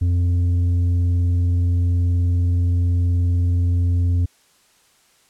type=tone with tanh clipping; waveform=sine; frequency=87.9 Hz; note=F2; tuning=12 cents sharp; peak=-16 dBFS; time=0.01-4.26 s; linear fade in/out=10 ms; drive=5 dB; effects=white hiss -57 dBFS RMS until 5.29 s + low-pass 10000 Hz 12 dB/octave